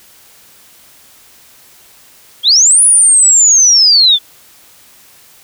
sine linear two-way sweep, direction up then down, 3139 to 9956 to 3415 Hz, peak -4 dBFS, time 2.43-4.19 s, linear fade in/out 50 ms, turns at 2.83 s, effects white hiss -43 dBFS RMS until 5.43 s

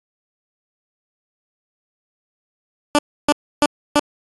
15% pulse tone bursts, 293.3 Hz, D4, 2 cents flat, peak -5 dBFS, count 4, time 2.95-3.994 s, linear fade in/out 0 ms, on 36 ms, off 300 ms, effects AAC 32 kbps

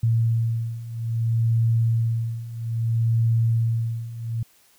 sine beating tone pair, 114.2 / 114.81 Hz, A#2 / A#2, -35 / -26 cents, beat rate 0.61 Hz, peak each -24 / -21 dBFS, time 0.03-4.43 s, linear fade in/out 5 ms, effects white hiss -58 dBFS RMS until 4.78 s

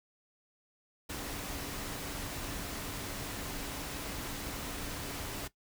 sine tone in noise, 284.5 Hz, C#4, 45 cents sharp, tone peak -48 dBFS, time 1.09-5.48 s, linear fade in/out 10 ms, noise pink, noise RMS -40 dBFS, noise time 1.09-5.48 s, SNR -11 dB, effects noise-tail reverb RT60 0.1 s tail -17 dB re dry

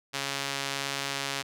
sawtooth tone with band-pass filter, 138.59 Hz, C#3, in tune, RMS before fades -33 dBFS, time 0.13-1.43 s, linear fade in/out 20 ms, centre 4100 Hz, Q 0.65, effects none

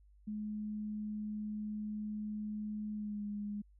sine tone with pitch glide, 211.6 to 206.3 Hz, G#3 to G#3, +33 to -11 cents, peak -37 dBFS, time 0.27-3.62 s, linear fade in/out 10 ms, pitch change -44 cents, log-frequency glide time 2.94-3.23 s, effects added 50 Hz sine -60 dBFS peak until 3.79 s

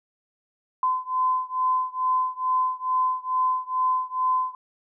sine beating tone pair, 1022 / 1024.3 Hz, C6 / C6, -41 / -37 cents, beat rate 2.3 Hz, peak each -24 / -25 dBFS, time 0.83-4.55 s, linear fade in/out 2 ms, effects none

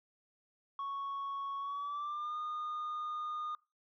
sine tone with pitch glide, 1108.7 to 1223.1 Hz, C#6 to D#6, 0 to -30 cents, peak -34 dBFS, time 0.79-3.55 s, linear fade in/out 2 ms, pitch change +170 cents, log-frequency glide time 1.59-2.37 s, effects noise-tail reverb RT60 0.3 s tail -25 dB re dry + tanh soft clip ceiling -35 dBFS

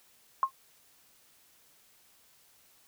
sine tone with exponential decay, 1069 Hz, C6, 37 cents sharp, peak -18 dBFS, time 0.43-0.51 s, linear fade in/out 1 ms, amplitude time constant 16 ms, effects white hiss -63 dBFS RMS until 2.87 s

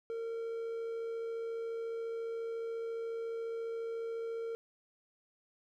triangle tone with amplitude modulation, 457.8 Hz, A#4, 31 cents flat, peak -33 dBFS, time 0.1-4.55 s, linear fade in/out 0 ms, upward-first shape sine, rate 74.3 Hz, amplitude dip 25%, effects none

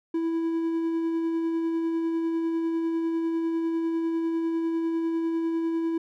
triangle tone with tremolo, 329.6 Hz, E4, in tune, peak -21 dBFS, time 0.14-5.98 s, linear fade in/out 5 ms, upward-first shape sine, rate 10 Hz, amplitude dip 25%, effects none

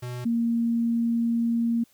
square / sine tone pair in turn, 123.47 / 232.6 Hz, B2 / A#3, 0 / -4 cents, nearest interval major seventh, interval 1096 cents, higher second, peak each -32 / -21 dBFS, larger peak second, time 0.02-0.25 / 0.25-1.84 s, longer second, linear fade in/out 10 ms, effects white hiss -62 dBFS RMS until 1.93 s

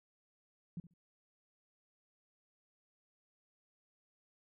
sine tone with echo, 171.6 Hz, F3, 30 cents flat, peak -39 dBFS, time 0.77-0.8 s, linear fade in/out 2 ms, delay 69 ms, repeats 2, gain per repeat -15 dB, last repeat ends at 0.938 s, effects none

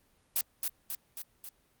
blue noise with echo, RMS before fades -28 dBFS, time 0.36-0.41 s, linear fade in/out 2 ms, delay 270 ms, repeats 4, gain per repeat -4 dB, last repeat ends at 1.49 s, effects pink hiss -69 dBFS RMS until 1.8 s + Opus 32 kbps

